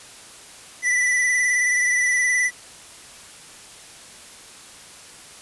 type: tone with vibrato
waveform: square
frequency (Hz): 1982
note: B6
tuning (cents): +6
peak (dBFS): -18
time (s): 0.82-2.51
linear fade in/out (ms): 50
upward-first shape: sine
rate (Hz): 19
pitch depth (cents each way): 32
effects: white hiss -43 dBFS RMS until 5.41 s + resampled to 24000 Hz